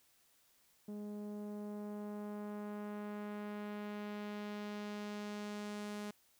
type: tone with low-pass filter sweep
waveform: sawtooth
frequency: 207.7 Hz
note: G#3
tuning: in tune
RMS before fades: -44 dBFS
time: 0.88-6.11 s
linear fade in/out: 5 ms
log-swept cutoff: 430 to 11000 Hz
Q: 0.78
effects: white hiss -71 dBFS RMS until 6.39 s